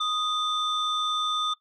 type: tone pair together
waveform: sine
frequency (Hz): 1244.5 / 3552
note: D#6 / A7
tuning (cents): 0 / +16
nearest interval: octave + tritone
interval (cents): 1816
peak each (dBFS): -25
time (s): 0-1.54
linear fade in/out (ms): 10
effects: noise-tail reverb RT60 0.1 s tail -17 dB re dry + tanh soft clip ceiling -21 dBFS